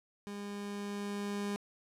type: tone with level ramp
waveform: 30% pulse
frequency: 203.2 Hz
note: G#3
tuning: 38 cents flat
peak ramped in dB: -38 to -31 dBFS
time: 0.27-1.56 s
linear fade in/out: 0 ms
effects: low-pass 11000 Hz 12 dB/octave + 12-bit